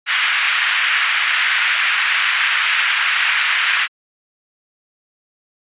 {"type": "band-pass noise", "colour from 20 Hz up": "pink", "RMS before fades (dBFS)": -17, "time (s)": [0.06, 3.88], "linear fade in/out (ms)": 50, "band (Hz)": [1500, 3000], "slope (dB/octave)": 24, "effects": ["resampled to 8000 Hz"]}